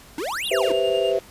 square exponential two-way sweep, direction up then down, 281.4 to 4042 to 281.4 Hz, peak -26 dBFS, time 0.18-0.72 s, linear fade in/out 2 ms, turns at 0.47 s
triangle tone with tremolo, 2811 Hz, F7, 11 cents sharp, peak -27 dBFS, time 0.44-1.12 s, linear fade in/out 2 ms, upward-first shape sine, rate 10 Hz, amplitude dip 60%
sine chord, C major seventh, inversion second, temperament equal, 392 / 493.9 / 523.3 / 659.3 Hz, G4 / B4 / C5 / E5, 0 / 0 / 0 / 0 cents, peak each -24 dBFS, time 0.51-1.19 s, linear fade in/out 5 ms
click train, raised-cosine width 0.2 ms, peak -27 dBFS, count 105, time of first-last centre 0.63-1.198 s, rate 183 Hz
effects pink hiss -47 dBFS RMS until 1.3 s + resampled to 32000 Hz

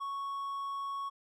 triangle tone, 1108.7 Hz, C#6, in tune, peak -33 dBFS, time 0-1.1 s, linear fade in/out 20 ms, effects none

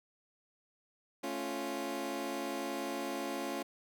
20% pulse chord, A augmented, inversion none, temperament equal, 220 / 277.2 / 349.2 Hz, A3 / C#4 / E#4, 0 / 0 / 0 cents, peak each -39 / -34 / -35 dBFS, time 1.23-3.63 s, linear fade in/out 10 ms, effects none

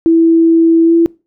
sine tone with pitch glide, 329.6 to 334.6 Hz, E4 to E4, 0 to +26 cents, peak -5 dBFS, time 0.06-1.06 s, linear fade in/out 0 ms, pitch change +26 cents, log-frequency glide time 0.84-0.94 s, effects noise-tail reverb RT60 0.3 s tail -24 dB re dry

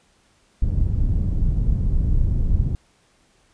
pink low-pass noise, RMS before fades -19 dBFS, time 0.62-2.75 s, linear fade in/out 2 ms, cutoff 110 Hz, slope 12 dB/octave, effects pink hiss -60 dBFS RMS until 3.53 s + resampled to 22050 Hz

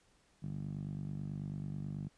10% pulse tone with band-pass filter, 49.19 Hz, G1, 7 cents sharp, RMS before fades -41 dBFS, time 0.42-2.09 s, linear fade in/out 20 ms, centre 160 Hz, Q 3.2, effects pink hiss -70 dBFS RMS until 2.17 s + resampled to 22050 Hz

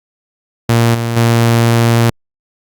sawtooth tone with level steps, 116.54 Hz, A#2, in tune, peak -4 / -11 / -4 dBFS, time 0.69-2.1 s, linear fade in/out 5 ms, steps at 0.94 / 1.16 s, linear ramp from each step 10 ms, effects Opus 48 kbps

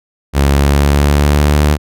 sawtooth tone with pitch glide, 70 to 74.16 Hz, C#2 to D2, +18 to +17 cents, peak -4 dBFS, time 0.33-1.78 s, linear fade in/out 50 ms, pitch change +99 cents, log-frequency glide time 0.49-1.62 s, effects none

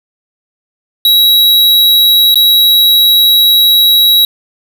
square tone with dropouts, 3871 Hz, B7, 35 cents flat, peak -5 dBFS, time 1.05-4.25 s, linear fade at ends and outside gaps 2 ms, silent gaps 2.344-2.356 s, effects none

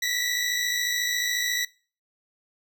20% pulse tone pair together, 1926 / 1980.1 Hz, B6 / B6, -44 / +4 cents, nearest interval unison, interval 48 cents, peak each -22 dBFS, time 0.02-1.65 s, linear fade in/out 5 ms, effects noise-tail reverb RT60 0.4 s tail -22 dB re dry

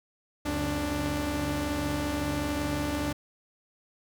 sawtooth tone cluster, 71.3 / 92.6 / 140.2 / 268.8 / 294.2 Hz, C#2 / F#2 / C#3 / C4 / D4, +49 / +2 / +20 / +47 / +3 cents, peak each -31 / -35 / -35 / -35 / -26 dBFS, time 0.45-3.13 s, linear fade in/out 10 ms, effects none

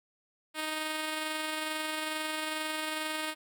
5% pulse tone with amplitude modulation, 311.1 Hz, D#4, in tune, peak -20 dBFS, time 0.54-3.35 s, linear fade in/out 50 ms, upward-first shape sine, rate 22.3 Hz, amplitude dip 25%, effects none

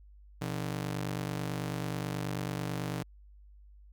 sawtooth ring-modulated tone, 146.83 Hz, D3, in tune, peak -26 dBFS, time 0.41-3.03 s, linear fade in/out 10 ms, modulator 24.6 Hz, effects added 50 Hz sine -52 dBFS peak until 3.92 s

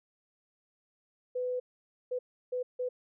sine tone bursts at uneven times, 500 Hz, B4, 21 cents sharp, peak -30 dBFS, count 4, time 1.35-1.6 / 2.11-2.19 / 2.52-2.63 / 2.79-2.89 s, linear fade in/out 10 ms, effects none

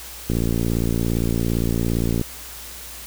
click train, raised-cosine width 3 ms, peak -9 dBFS, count 111, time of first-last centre 0.3-2.213 s, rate 57.5 Hz, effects added 60 Hz sine -43 dBFS peak until 3.06 s + white hiss -37 dBFS RMS until 3.06 s

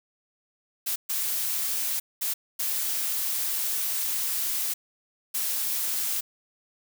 blue noise bursts at uneven times, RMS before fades -28 dBFS, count 5, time 0.86-0.96 / 1.09-2 / 2.21-2.34 / 2.59-4.74 / 5.34-6.21 s, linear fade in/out 10 ms, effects none

